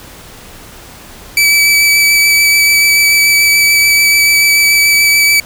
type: tone with vibrato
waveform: sawtooth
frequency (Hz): 2300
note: D7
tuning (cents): -37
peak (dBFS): -3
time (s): 1.37-5.4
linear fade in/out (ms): 2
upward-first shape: sine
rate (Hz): 6.9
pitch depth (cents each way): 11
effects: pink hiss -34 dBFS RMS until 5.45 s